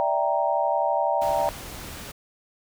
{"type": "chord", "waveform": "sine", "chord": "E half-diminished seventh", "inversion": "third", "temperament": "equal", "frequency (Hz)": [587.3, 659.3, 784, 932.3], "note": ["D5", "E5", "G5", "Bb5"], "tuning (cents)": [0, 0, 0, 0], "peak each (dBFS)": -26, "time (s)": [0, 1.49], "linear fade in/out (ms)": 0}
{"type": "noise", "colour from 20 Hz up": "pink", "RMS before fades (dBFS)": -38, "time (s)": [1.21, 2.12], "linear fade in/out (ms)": 10}
{"effects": []}